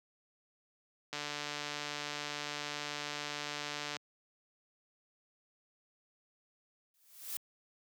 click train, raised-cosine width 0.2 ms, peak -21 dBFS, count 418, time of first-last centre 1.13-3.967 s, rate 147 Hz
blue noise with exponential growth, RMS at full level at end -36 dBFS, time 6.94-7.37 s, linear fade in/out 2 ms, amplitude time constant 92 ms
effects high-pass 150 Hz 12 dB/octave

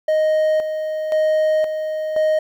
triangle tone with tremolo, 622.3 Hz, D#5, in tune, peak -12 dBFS, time 0.08-2.39 s, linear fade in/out 5 ms, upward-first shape square, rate 0.96 Hz, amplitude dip 55%, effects 9-bit

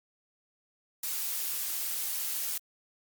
blue noise, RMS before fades -33 dBFS, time 1.03-2.58 s, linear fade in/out 5 ms, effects Opus 48 kbps

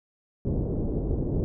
pink low-pass noise, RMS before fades -27 dBFS, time 0.45-1.44 s, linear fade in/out 0 ms, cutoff 470 Hz, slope 24 dB/octave, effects none

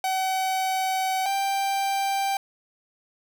45% pulse tone pair in turn, 757 / 786.2 Hz, F#5 / G5, +39 / +5 cents, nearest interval minor second, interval 66 cents, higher second, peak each -23 dBFS, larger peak neither, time 0.04-1.26 / 1.26-2.37 s, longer first, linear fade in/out 2 ms, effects none

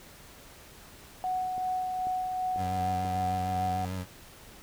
sine tone with tremolo, 740 Hz, F#5, in tune, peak -27 dBFS, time 1.24-3.85 s, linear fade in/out 0 ms, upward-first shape sine, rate 2.6 Hz, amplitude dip 30%
click train, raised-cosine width 2 ms, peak -31 dBFS, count 4, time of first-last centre 1.58-3.051 s, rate 2.04 Hz
25% pulse tone with vibrato, 92.5 Hz, F#2, in tune, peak -29 dBFS, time 2.56-4.06 s, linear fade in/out 50 ms, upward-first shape sine, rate 6.7 Hz, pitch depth 34 cents each way
effects pink hiss -51 dBFS RMS until 4.62 s

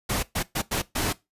pink noise bursts at uneven times, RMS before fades -26 dBFS, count 5, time 0.09-0.23 / 0.35-0.43 / 0.55-0.62 / 0.71-0.82 / 0.95-1.13 s, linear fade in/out 10 ms, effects noise-tail reverb RT60 0.2 s tail -19 dB re dry + resampled to 32000 Hz

